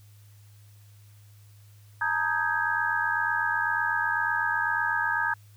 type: tone cluster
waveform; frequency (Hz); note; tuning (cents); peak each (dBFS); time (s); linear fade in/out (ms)
sine; 872 / 934 / 1252 / 1570 / 1658; A5 / A#5 / D#6 / G6 / G#6; -16 / +3 / +10 / +2 / -3; -35 / -30 / -33 / -29 / -28; 2.01-5.34; 5
effects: added 103 Hz sine -50 dBFS peak until 5.56 s + white hiss -62 dBFS RMS until 5.56 s